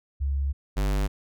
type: tone pair in turn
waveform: sine / square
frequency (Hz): 69.3 / 49.35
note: C#2 / G1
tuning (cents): 0 / +12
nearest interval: tritone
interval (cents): 588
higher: first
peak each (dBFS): -23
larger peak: neither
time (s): 0.2-0.53 / 0.76-1.08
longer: first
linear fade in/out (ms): 20
effects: none